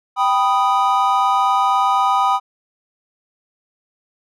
triangle chord, G augmented, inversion none, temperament equal, 784 / 987.8 / 1244.5 Hz, G5 / B5 / D#6, 0 / 0 / 0 cents, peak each -16 dBFS, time 0.16-2.4 s, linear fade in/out 50 ms, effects none

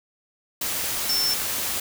sine tone in noise, 5370 Hz, E8, 31 cents sharp, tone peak -21 dBFS, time 1.09-1.34 s, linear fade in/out 5 ms, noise white, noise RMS -27 dBFS, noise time 0.61-1.8 s, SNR +3 dB, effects none

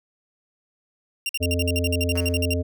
sawtooth tone bursts, 2774 Hz, F7, 12 cents flat, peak -20 dBFS, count 16, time 1.26-2.537 s, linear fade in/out 2 ms, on 32 ms, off 51 ms
harmonic tone, 87.31 Hz, F2, in tune, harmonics 1 / 3 / 5 / 7, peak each -23 / -28 / -30 / -31 dBFS, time 1.4-2.63 s, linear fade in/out 20 ms
5% pulse tone with exponential decay, 185 Hz, F#3, in tune, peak -23 dBFS, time 2.15-2.52 s, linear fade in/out 2 ms, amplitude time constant 79 ms
effects none

